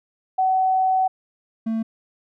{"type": "tone pair in turn", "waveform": ["sine", "triangle"], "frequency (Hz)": [754, 223.8], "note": ["F#5", "A3"], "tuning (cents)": [32, 30], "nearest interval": "octave + major sixth", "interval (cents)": 2102, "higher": "first", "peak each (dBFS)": [-16, -19], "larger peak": "first", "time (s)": [[0.38, 1.08], [1.66, 1.83]], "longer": "first", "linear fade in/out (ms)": 10, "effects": []}